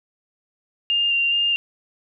sine tone with vibrato, 2794 Hz, F7, in tune, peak -17 dBFS, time 0.9-1.56 s, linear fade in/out 0 ms, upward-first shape square, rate 2.4 Hz, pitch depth 11 cents each way, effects none

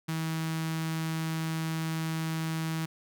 sawtooth tone with notch filter, 161 Hz, E3, 41 cents flat, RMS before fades -32 dBFS, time 0.08-2.86 s, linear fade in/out 10 ms, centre 540 Hz, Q 1, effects none

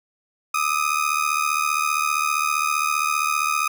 30% pulse ring-modulated tone, 1244.5 Hz, D#6, in tune, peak -14 dBFS, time 0.54-3.68 s, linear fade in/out 5 ms, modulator 37.6 Hz, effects none

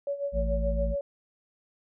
sine tone with tremolo, 565 Hz, C#5, 33 cents sharp, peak -26 dBFS, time 0.07-1.01 s, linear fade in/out 2 ms, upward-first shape sine, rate 7 Hz, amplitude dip 75%
harmonic tone, 55 Hz, A1, in tune, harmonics 1 / 3 / 4, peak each -26 / -36 / -38 dBFS, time 0.32-0.96 s, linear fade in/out 50 ms
effects none

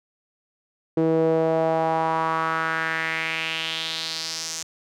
sawtooth tone with band-pass filter sweep, 161.6 Hz, E3, 34 cents flat, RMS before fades -24 dBFS, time 0.97-4.63 s, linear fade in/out 5 ms, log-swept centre 390 to 6500 Hz, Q 3.3, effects none

